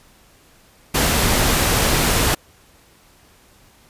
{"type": "noise", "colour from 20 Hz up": "pink", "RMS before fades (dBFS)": -17, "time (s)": [0.94, 2.35], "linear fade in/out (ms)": 10, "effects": ["pink hiss -52 dBFS RMS until 3.89 s", "resampled to 32000 Hz"]}